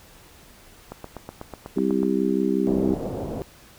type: click train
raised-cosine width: 1 ms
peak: -20 dBFS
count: 10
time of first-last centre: 0.92-2.031 s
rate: 8.1 Hz
type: harmonic tone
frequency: 65.41 Hz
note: C2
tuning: in tune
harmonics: 3 / 4 / 5 / 6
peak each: -25 / -25 / -25 / -25 dBFS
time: 1.76-2.95 s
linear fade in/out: 10 ms
type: low-pass noise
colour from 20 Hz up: white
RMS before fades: -30 dBFS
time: 2.67-3.42 s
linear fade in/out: 0 ms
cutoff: 600 Hz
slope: 24 dB/octave
effects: pink hiss -50 dBFS RMS until 3.78 s